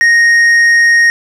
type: tone with tanh clipping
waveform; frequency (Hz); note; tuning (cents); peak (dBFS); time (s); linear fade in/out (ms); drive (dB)
sine; 1864.7; A#6; 0; -6; 0.01-1.1; 0; 6
effects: none